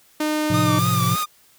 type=tone; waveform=sawtooth; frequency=305.3 Hz; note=D#4; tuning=33 cents flat; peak=-16 dBFS; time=0.2-0.79 s; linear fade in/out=5 ms
type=chord; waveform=triangle; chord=F major; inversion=first; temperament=equal; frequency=110 / 130.81 / 174.61 Hz; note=A2 / C3 / F3; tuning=0 / 0 / 0 cents; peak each=-21 dBFS; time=0.5-1.16 s; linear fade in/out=5 ms
type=tone with vibrato; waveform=45% pulse; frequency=1200 Hz; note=D6; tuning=37 cents sharp; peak=-22 dBFS; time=0.53-1.26 s; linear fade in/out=20 ms; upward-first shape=triangle; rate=3.4 Hz; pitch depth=73 cents each way
type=high-pass noise; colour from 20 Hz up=white; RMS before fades=-30 dBFS; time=0.78-1.24 s; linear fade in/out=10 ms; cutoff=160 Hz; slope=96 dB/octave
effects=white hiss -55 dBFS RMS until 1.58 s